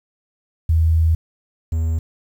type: tone pair in turn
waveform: sine / triangle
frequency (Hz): 81 / 81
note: E2 / E2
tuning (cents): -30 / -30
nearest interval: unison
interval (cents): 0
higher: neither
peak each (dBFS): -12 / -15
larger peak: first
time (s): 0.69-1.15 / 1.72-1.99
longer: first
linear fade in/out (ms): 5
effects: 8-bit